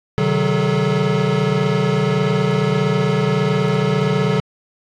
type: tone cluster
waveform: square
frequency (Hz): 131.6 / 153.2 / 188.1 / 430.5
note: C3 / D#3 / F#3 / A4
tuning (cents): +10 / -27 / +29 / -38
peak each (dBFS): -22 / -21 / -21 / -21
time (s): 0.18-4.4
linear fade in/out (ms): 0
effects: low-pass 4000 Hz 12 dB/octave + AAC 64 kbps